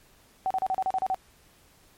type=tone bursts; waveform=sine; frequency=759 Hz; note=F#5; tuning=44 cents sharp; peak=-23 dBFS; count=9; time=0.46-1.145 s; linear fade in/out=0 ms; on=45 ms; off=35 ms; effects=pink hiss -59 dBFS RMS until 1.97 s + MP3 64 kbps

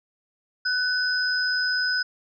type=tone pair together; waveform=sine; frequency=1496 / 5032 Hz; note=F#6 / D#8; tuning=+19 / +19 cents; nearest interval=octave + major sixth; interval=2100 cents; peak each=-23 / -26 dBFS; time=0.65-2.03 s; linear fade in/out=10 ms; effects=none

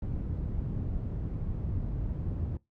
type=low-pass noise; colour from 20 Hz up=white; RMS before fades=-33 dBFS; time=0.02-2.57 s; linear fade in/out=2 ms; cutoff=110 Hz; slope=12 dB/octave; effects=noise-tail reverb RT60 0.2 s tail -22 dB re dry

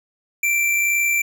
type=tone with amplitude modulation; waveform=square; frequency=2349 Hz; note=D7; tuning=in tune; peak=-16 dBFS; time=0.43-1.22 s; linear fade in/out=5 ms; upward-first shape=sine; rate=61.9 Hz; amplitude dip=30%; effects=none

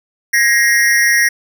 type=tone with amplitude modulation; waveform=square; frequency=1882 Hz; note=A#6; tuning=16 cents sharp; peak=-6 dBFS; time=0.33-1.29 s; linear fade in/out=10 ms; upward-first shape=sine; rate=226 Hz; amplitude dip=95%; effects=none

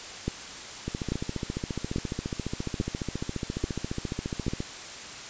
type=two click trains; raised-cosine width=3 ms; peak=-17 / -14 dBFS; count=55 / 6; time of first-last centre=0.88-4.604 / 0.28-4.482 s; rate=14.5 / 1.19 Hz; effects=white hiss -40 dBFS RMS until 5.29 s + resampled to 16000 Hz

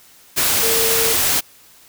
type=tone in noise; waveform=sine; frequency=454 Hz; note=A#4; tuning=46 cents flat; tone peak=-21 dBFS; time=0.62-1.14 s; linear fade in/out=20 ms; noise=white; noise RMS=-17 dBFS; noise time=0.36-1.41 s; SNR=-7 dB; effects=white hiss -48 dBFS RMS until 1.88 s

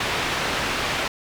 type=low-pass noise; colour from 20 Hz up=white; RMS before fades=-25 dBFS; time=0-1.08 s; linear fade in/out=5 ms; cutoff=2800 Hz; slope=12 dB/octave; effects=none

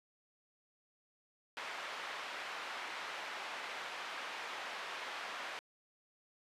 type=band-pass noise; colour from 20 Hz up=pink; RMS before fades=-44 dBFS; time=1.57-5.59 s; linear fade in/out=0 ms; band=900 to 2900 Hz; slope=12 dB/octave; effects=resampled to 32000 Hz

